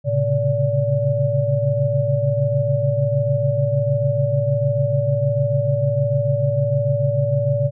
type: tone cluster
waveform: sine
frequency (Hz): 112.7 / 134.1 / 140.8 / 576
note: A2 / C3 / C#3 / D5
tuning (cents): +42 / +43 / +27 / -34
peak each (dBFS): -22 / -21 / -24 / -20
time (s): 0.04-7.71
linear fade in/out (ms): 50
effects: none